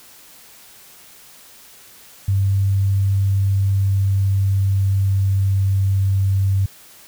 sine tone with pitch glide, 98 to 97.15 Hz, G2 to G2, 0 to -15 cents, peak -14 dBFS, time 2.28-6.66 s, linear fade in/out 5 ms, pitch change -15 cents, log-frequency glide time 3.36-5.91 s, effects white hiss -45 dBFS RMS until 7.07 s

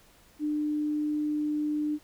sine tone, 299.9 Hz, D4, 36 cents sharp, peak -26 dBFS, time 0.39-1.99 s, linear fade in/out 50 ms, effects pink hiss -59 dBFS RMS until 2.03 s

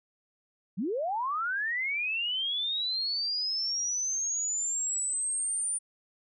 sine linear sweep, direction up, 157.2 to 9300 Hz, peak -28 dBFS, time 0.77-5.79 s, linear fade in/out 20 ms, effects none

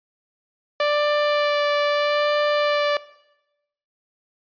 sawtooth tone with vibrato, 587.3 Hz, D5, in tune, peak -14 dBFS, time 0.8-2.97 s, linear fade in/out 2 ms, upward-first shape sine, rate 0.78 Hz, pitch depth 11 cents each way, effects noise-tail reverb RT60 0.9 s tail -19 dB re dry + resampled to 11025 Hz

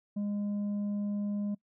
sine tone with tanh clipping, 204.8 Hz, G#3, 24 cents flat, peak -31 dBFS, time 0.16-1.55 s, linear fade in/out 10 ms, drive 4 dB, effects noise-tail reverb RT60 0.1 s tail -23 dB re dry

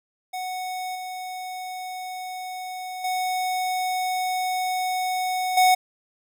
square tone with level steps, 739 Hz, F#5, 2 cents flat, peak -29 / -32 / -24 / -15 dBFS, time 0.33-5.75 s, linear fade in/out 10 ms, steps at 0.95 / 3.04 / 5.57 s, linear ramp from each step 5 ms, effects none

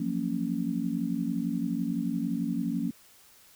sine chord, Gb major seventh, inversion third, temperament just, 173.43 / 185 / 231.2 / 277.5 Hz, F3 / Gb3 / Bb3 / Db4, -12 / 0 / -14 / +2 cents, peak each -34 / -35 / -31 / -32 dBFS, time 0-2.91 s, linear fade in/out 5 ms, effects white hiss -57 dBFS RMS until 3.55 s

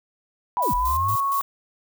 sine linear two-way sweep, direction down then up, 918 to 36.54 to 114.2 Hz, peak -26 dBFS, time 0.57-1.16 s, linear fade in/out 10 ms, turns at 0.74 s
sine tone with pitch glide, 985 to 1105.6 Hz, B5 to C#6, -5 to -5 cents, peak -20 dBFS, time 0.57-1.41 s, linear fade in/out 0 ms, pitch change +200 cents, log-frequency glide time 0.77-1.09 s
violet noise with tremolo, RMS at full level -32 dBFS, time 0.62-1.42 s, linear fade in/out 5 ms, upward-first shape square, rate 4.3 Hz, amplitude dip 75%
effects none

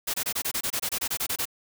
white noise bursts, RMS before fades -28 dBFS, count 15, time 0.07-1.455 s, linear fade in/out 10 ms, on 69 ms, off 25 ms, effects none

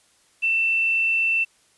sine tone with quantisation, 2678 Hz, E7, 27 cents sharp, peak -18 dBFS, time 0.42-1.45 s, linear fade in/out 20 ms, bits 8, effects white hiss -60 dBFS RMS until 1.77 s + resampled to 24000 Hz

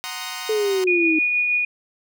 10% pulse chord, C half-diminished seventh, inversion second, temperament equal with one note detuned, 742.6 / 932.3 / 1046.5 / 1244.5 Hz, Gb5 / Bb5 / C6 / Eb6, +6 / 0 / 0 / 0 cents, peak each -26 dBFS, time 0.04-0.84 s, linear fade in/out 0 ms
sine exponential sweep, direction down, 440 to 311.1 Hz, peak -18 dBFS, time 0.49-1.19 s, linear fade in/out 5 ms
sine tone with tremolo, 2456 Hz, D#7, 23 cents flat, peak -16 dBFS, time 0.87-1.65 s, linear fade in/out 5 ms, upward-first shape triangle, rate 6.3 Hz, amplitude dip 30%
effects none

